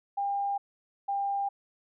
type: tone pair in turn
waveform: sine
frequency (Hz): 801 / 797.7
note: G5 / G5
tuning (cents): +37 / +30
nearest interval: unison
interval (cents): 7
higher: first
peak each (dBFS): -27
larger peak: neither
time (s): 0.17-0.58 / 1.08-1.49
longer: neither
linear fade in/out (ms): 10
effects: none